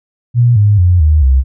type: tone with pitch steps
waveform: sine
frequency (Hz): 120.4 / 103.61 / 89.16 / 76.73 / 66.03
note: B2 / G#2 / F2 / D#2 / C2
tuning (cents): -44 / -4 / +36 / -24 / +16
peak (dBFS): -5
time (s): 0.34-1.44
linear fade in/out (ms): 50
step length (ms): 220
effects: none